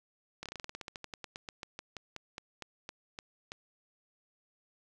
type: slowing click train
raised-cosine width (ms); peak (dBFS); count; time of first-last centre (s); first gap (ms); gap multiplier
0.2; -24; 26; 0.43-3.519; 27; 1.11
effects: none